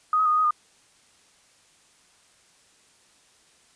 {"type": "tone with pitch steps", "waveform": "sine", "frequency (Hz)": [1246, 1270, 1230, 1237, 1255, 1218], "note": ["D#6", "D#6", "D#6", "D#6", "D#6", "D#6"], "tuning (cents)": [2, 35, -20, -10, 15, -37], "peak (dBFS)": -18, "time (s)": [0.13, 0.508], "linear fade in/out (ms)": 2, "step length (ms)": 63, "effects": ["white hiss -59 dBFS RMS until 3.75 s", "resampled to 22050 Hz"]}